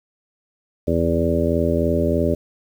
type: harmonic tone with a mistuned harmonic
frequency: 83.2 Hz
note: E2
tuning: 17 cents sharp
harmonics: 1 / 2 / 3 / 4 / 5 / 6 / 7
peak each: -23 / -25 / -23 / -25 / -24 / -28 / -23 dBFS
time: 0.87-2.35 s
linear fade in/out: 10 ms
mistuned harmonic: 1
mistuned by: -28 cents
effects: 8-bit